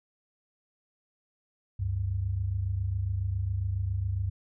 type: tone pair together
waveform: sine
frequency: 70.72 / 98 Hz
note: C#2 / G2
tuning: +35 / 0 cents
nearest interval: tritone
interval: 565 cents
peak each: -33 / -28 dBFS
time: 1.79-4.3 s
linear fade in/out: 10 ms
effects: none